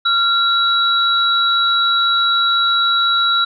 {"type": "tone pair together", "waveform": "sine", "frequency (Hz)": [1378, 3898], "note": ["F6", "B7"], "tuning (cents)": [-24, -23], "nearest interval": "octave + tritone", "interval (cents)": 1801, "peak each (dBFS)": -15, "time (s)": [0.05, 3.45], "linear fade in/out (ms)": 10, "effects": []}